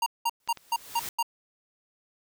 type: tone bursts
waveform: square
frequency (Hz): 932.3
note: A#5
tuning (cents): 0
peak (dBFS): -24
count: 6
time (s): 0.02-1.228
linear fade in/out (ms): 5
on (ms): 43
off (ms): 190
type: noise with exponential growth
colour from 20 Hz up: white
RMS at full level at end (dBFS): -34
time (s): 0.4-1.09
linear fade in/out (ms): 2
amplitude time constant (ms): 150
type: clicks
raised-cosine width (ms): 0.2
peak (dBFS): -25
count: 2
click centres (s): 0.476 / 0.573
effects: none